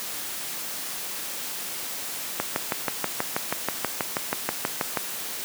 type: click train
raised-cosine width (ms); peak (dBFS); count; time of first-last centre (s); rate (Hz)
0.5; -8; 17; 2.4-4.972; 6.22
effects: white hiss -33 dBFS RMS until 5.44 s + high-pass 150 Hz 12 dB/octave